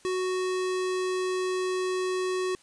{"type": "tone", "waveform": "square", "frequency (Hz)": 370, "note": "F#4", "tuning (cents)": 0, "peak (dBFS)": -27, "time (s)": [0.05, 2.55], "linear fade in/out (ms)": 0, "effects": ["white hiss -58 dBFS RMS until 2.62 s", "resampled to 22050 Hz"]}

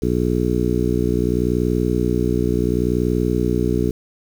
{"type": "harmonic tone", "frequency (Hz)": 60.7, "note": "B1", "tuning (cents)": -29, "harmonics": [1, 2, 3, 4, 5, 6, 7], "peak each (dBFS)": [-24, -24, -24, -24, -24, -24, -24], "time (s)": [0.02, 3.91], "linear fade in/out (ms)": 5, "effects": ["7-bit"]}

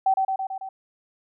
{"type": "tone with echo", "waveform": "sine", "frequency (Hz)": 768, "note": "G5", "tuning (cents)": -36, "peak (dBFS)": -16, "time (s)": [0.06, 0.14], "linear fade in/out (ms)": 5, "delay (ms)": 110, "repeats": 5, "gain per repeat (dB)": -3, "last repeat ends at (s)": 0.69, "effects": []}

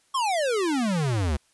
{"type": "exponential sweep", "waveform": "square", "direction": "down", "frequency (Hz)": [1120, 68.7], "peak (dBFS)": -23, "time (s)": [0.14, 1.37], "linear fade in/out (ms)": 10, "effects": ["white hiss -64 dBFS RMS until 1.53 s", "resampled to 24000 Hz"]}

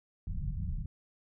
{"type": "low-pass noise", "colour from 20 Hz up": "pink", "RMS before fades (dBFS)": -35, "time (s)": [0.27, 0.86], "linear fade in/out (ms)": 2, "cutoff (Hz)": 180, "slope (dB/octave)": 48, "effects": []}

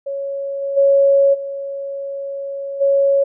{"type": "tone with level steps", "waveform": "sine", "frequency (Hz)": 554.4, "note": "C#5", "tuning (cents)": 0, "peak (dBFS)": [-21, -19, -9, -23, -11], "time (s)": [0.06, 3.24], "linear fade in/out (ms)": 10, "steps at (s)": [0.61, 0.76, 1.33, 2.8], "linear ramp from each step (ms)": 20, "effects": []}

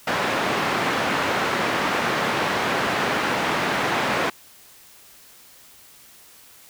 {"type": "band-pass noise", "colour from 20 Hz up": "white", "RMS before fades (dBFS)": -23, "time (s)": [0.07, 4.3], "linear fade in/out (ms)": 5, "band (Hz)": [150, 1700], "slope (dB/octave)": 12, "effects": ["white hiss -49 dBFS RMS until 6.69 s"]}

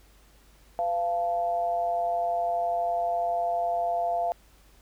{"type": "tone with amplitude modulation", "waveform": "sine", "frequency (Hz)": 690, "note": "F5", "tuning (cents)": -21, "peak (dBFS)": -21, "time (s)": [0.79, 4.32], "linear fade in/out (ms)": 0, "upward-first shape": "sine", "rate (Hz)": 188, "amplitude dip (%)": 65, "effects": ["added 50 Hz sine -56 dBFS peak until 4.81 s", "pink hiss -60 dBFS RMS until 4.81 s"]}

